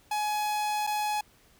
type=tone with dropouts; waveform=45% pulse; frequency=842 Hz; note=G#5; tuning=24 cents sharp; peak=-27 dBFS; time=0.11-1.21 s; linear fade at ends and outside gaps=5 ms; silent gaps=0.868-0.872 s; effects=pink hiss -61 dBFS RMS until 1.59 s